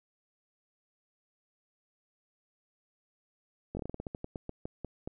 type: slowing click train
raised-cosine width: 2 ms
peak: -24 dBFS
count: 16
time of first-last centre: 3.75-5.075 s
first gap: 20 ms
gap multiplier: 1.19
effects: none